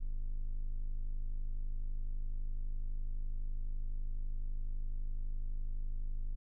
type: tone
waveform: triangle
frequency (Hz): 25.96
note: G#0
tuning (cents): 0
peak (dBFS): -31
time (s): 0-6.36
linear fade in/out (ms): 20
effects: none